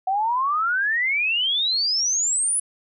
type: exponential sweep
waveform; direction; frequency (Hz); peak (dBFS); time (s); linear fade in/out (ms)
sine; up; 740 to 10200; -19; 0.07-2.6; 5
effects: none